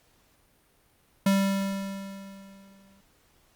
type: tone with exponential decay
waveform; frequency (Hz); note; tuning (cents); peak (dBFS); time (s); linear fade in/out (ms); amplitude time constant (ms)
square; 195.7; G3; -3; -19; 1.26-3.01; 5; 380
effects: pink hiss -64 dBFS RMS until 3.55 s + Opus 48 kbps